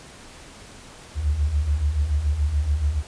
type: beating tone pair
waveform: sine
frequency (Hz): 68.7 / 75.7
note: C#2 / D#2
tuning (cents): -15 / -47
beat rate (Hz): 7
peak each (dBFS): -26 / -20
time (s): 1.15-3.03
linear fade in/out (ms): 50
effects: pink hiss -44 dBFS RMS until 3.07 s + resampled to 22050 Hz